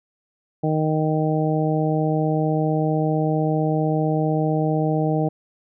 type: harmonic tone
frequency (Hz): 155.56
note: D#3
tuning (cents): 0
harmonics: 1 / 2 / 3 / 4 / 5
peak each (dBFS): -21 / -24 / -26 / -27 / -28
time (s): 0.63-5.29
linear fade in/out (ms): 10
effects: none